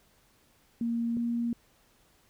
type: tone pair in turn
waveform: sine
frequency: 233.1 / 235.5 Hz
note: A#3 / A#3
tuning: 0 / +18 cents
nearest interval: unison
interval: 18 cents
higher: second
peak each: -27 dBFS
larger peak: neither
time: 0.81-1.17 / 1.17-1.53 s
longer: neither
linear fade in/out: 2 ms
effects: pink hiss -65 dBFS RMS until 2.29 s